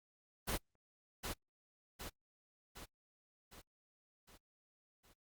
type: noise with echo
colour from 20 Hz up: pink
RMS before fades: -37 dBFS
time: 0.47-0.58 s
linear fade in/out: 20 ms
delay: 760 ms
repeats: 6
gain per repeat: -5 dB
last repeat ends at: 5.14 s
effects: noise-tail reverb RT60 0.1 s tail -25 dB re dry + Opus 24 kbps

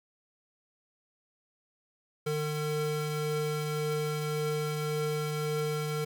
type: tone pair together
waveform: square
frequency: 151.7 / 453.3 Hz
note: D#3 / A#4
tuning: -44 / -48 cents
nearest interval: octave + perfect fifth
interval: 1896 cents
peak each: -33 / -33 dBFS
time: 2.26-6.05 s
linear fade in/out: 10 ms
effects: none

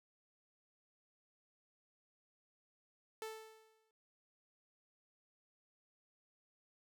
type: tone with exponential decay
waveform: sawtooth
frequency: 440 Hz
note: A4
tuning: in tune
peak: -37 dBFS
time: 3.22-3.91 s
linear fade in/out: 1 ms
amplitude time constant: 150 ms
effects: none

